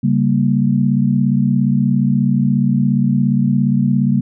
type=chord; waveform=sine; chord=G diminished; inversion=second; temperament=equal; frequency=138.59 / 196 / 233.1 Hz; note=Db3 / G3 / Bb3; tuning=0 / 0 / 0 cents; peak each=-16 dBFS; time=0.03-4.21 s; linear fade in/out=10 ms; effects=none